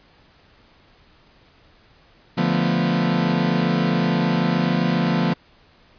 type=chord; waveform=40% pulse; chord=B half-diminished seventh; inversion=first; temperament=equal; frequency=146.83 / 174.61 / 220 / 246.9 Hz; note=D3 / F3 / A3 / B3; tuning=0 / 0 / 0 / 0 cents; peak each=-25 / -20 / -24 / -23 dBFS; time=2.37-5.34 s; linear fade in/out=10 ms; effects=pink hiss -54 dBFS RMS until 5.98 s + resampled to 11025 Hz